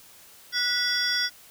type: tone cluster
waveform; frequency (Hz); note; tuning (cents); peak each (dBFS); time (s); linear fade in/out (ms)
sine; 1464 / 1965 / 3388 / 4795 / 5560; F#6 / B6 / G#7 / D8 / F8; -19 / -9 / +34 / +35 / -9; -28 / -30 / -29 / -28 / -27; 0.52-1.3; 50
effects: tanh soft clip ceiling -16 dBFS + white hiss -51 dBFS RMS until 1.5 s